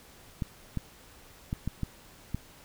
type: clicks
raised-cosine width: 5 ms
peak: -18 dBFS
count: 6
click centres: 0.422 / 0.773 / 1.529 / 1.676 / 1.833 / 2.346 s
effects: pink hiss -54 dBFS RMS until 2.64 s